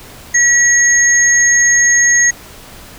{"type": "tone pair together", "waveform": "sine", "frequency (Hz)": [1926, 6521], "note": ["B6", "G#8"], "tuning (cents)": [-44, -33], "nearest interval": "octave + major sixth", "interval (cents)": 2111, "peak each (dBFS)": -10, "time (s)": [0.34, 2.31], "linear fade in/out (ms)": 10, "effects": ["pink hiss -36 dBFS RMS until 2.98 s"]}